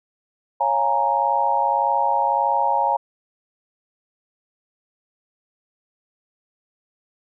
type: chord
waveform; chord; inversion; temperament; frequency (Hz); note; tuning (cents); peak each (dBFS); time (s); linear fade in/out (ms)
sine; Bb minor seventh; first; equal; 554.4 / 698.5 / 830.6 / 932.3; Db5 / F5 / Ab5 / Bb5; 0 / 0 / 0 / 0; -26 / -26 / -21 / -20; 0.6-2.97; 10
effects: none